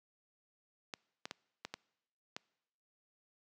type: clicks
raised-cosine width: 0.2 ms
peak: -23 dBFS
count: 6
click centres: 0.938 / 1.255 / 1.311 / 1.65 / 1.74 / 2.365 s
effects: noise-tail reverb RT60 0.9 s tail -25 dB re dry + high-pass 150 Hz 12 dB/octave